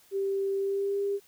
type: tone with pitch glide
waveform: sine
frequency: 392 to 400.5 Hz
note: G4 to G4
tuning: 0 to +37 cents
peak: -26 dBFS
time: 0.11-1.2 s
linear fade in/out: 50 ms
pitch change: +37 cents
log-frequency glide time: 0.58-1 s
effects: white hiss -60 dBFS RMS until 1.27 s